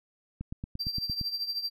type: click train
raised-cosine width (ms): 5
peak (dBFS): -23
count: 8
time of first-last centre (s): 0.41-1.213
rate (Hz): 8.72
type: tone with tremolo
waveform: triangle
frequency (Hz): 4706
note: D8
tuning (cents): +3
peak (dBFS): -26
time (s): 0.79-1.7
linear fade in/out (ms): 20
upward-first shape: triangle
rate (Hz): 13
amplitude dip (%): 80
effects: none